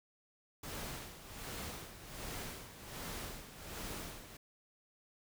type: noise with tremolo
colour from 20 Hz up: pink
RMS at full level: -43 dBFS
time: 0.63-4.37 s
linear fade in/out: 5 ms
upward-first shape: sine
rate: 1.3 Hz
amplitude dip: 70%
effects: none